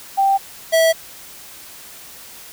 sine / square tone pair in turn, 784 / 652.4 Hz, G5 / E5, 0 / -18 cents, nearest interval minor third, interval 318 cents, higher first, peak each -12 dBFS, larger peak neither, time 0.17-0.38 / 0.72-0.93 s, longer neither, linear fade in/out 20 ms, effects white hiss -39 dBFS RMS until 2.52 s

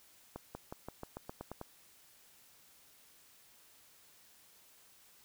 accelerating click train, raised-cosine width 1 ms, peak -28 dBFS, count 10, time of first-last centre 0.36-1.614 s, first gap 190 ms, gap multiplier 0.92, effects white hiss -63 dBFS RMS until 5.24 s

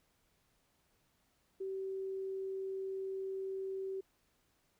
sine tone, 384.2 Hz, G4, 35 cents flat, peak -37 dBFS, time 1.6-4.01 s, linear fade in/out 10 ms, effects pink hiss -75 dBFS RMS until 4.79 s

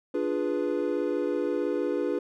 triangle chord, D diminished seventh, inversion none, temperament equal, 293.7 / 349.2 / 415.3 / 493.9 Hz, D4 / F4 / Ab4 / Cb5, 0 / 0 / 0 / 0 cents, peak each -29 dBFS, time 0.14-2.19 s, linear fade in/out 5 ms, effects none

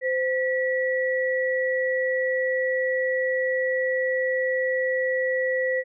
sine tone pair together, 516 / 1940.3 Hz, C5 / B6, -24 / -31 cents, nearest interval octave + major seventh, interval 2293 cents, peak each -23 / -26 dBFS, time 0.01-5.84 s, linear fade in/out 50 ms, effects none

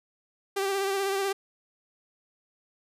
sawtooth tone with vibrato, 392 Hz, G4, in tune, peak -22 dBFS, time 0.56-1.33 s, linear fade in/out 10 ms, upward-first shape sine, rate 16 Hz, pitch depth 32 cents each way, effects resampled to 32000 Hz

